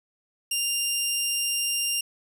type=tone; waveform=15% pulse; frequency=2794 Hz; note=F7; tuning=in tune; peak=-17 dBFS; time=0.51-2.01 s; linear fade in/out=5 ms; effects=none